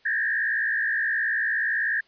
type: tone with frequency modulation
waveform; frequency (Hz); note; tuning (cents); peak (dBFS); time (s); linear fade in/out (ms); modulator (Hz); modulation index
sine; 1732; A6; -28; -22; 0.05-2.01; 10; 59.3; 2
effects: white hiss -60 dBFS RMS until 2.07 s + resampled to 11025 Hz